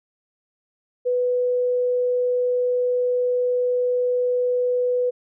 sine tone, 495.2 Hz, B4, 5 cents sharp, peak -18 dBFS, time 1.05-5.11 s, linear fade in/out 20 ms, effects none

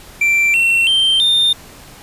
triangle tone with pitch steps, 2349 / 2714 / 3136 / 3623 Hz, D7 / E7 / G7 / A7, 0 / +50 / 0 / +50 cents, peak -9 dBFS, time 0.21-1.53 s, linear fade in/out 5 ms, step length 330 ms, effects pink hiss -39 dBFS RMS until 2.02 s + resampled to 32000 Hz

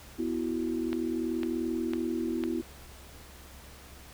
sine chord, B suspended fourth, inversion none, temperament equal, 246.9 / 329.6 / 370 Hz, B3 / E4 / F#4, 0 / 0 / 0 cents, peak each -33 / -31 / -36 dBFS, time 0.18-2.62 s, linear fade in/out 20 ms
click train, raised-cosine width 0.3 ms, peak -21 dBFS, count 4, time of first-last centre 0.93-2.438 s, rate 1.99 Hz
effects added 68 Hz sine -51 dBFS peak until 4.13 s + pink hiss -51 dBFS RMS until 4.13 s

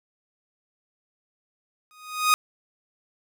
sawtooth tone with exponential growth, 1244.5 Hz, D#6, in tune, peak -10 dBFS, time 1.91-2.34 s, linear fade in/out 0 ms, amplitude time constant 92 ms, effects none

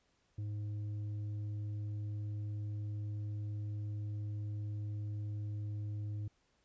sine tone with tanh clipping, 104.3 Hz, G#2, 8 cents sharp, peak -38 dBFS, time 0.38-6.28 s, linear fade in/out 5 ms, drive 5 dB, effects pink hiss -75 dBFS RMS until 6.64 s + resampled to 16000 Hz

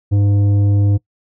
sine tone with tanh clipping, 101.2 Hz, G#2, 44 cents flat, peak -12 dBFS, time 0.11-0.98 s, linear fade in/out 20 ms, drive 9 dB, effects noise-tail reverb RT60 0.1 s tail -21 dB re dry

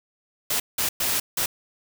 white noise bursts at uneven times, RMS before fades -24 dBFS, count 4, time 0.5-0.6 / 0.78-0.89 / 1-1.2 / 1.37-1.46 s, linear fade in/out 5 ms, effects none

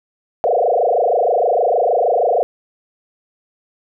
sine tone with frequency modulation, 592 Hz, D5, 14 cents sharp, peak -12 dBFS, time 0.44-2.43 s, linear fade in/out 0 ms, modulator 26.4 Hz, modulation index 5.4, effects none

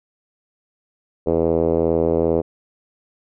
5% pulse tone with low-pass filter, 82.41 Hz, E2, in tune, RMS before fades -18 dBFS, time 1.26-2.42 s, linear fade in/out 20 ms, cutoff 470 Hz, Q 2.9, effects none

